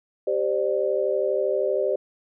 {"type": "chord", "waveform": "sine", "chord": "G suspended fourth", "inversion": "none", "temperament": "equal with one note detuned", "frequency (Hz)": [392, 523.3, 595.9], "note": ["G4", "C5", "D5"], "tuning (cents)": [0, 0, 25], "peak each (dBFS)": -25, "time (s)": [0.27, 1.96], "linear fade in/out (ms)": 5, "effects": []}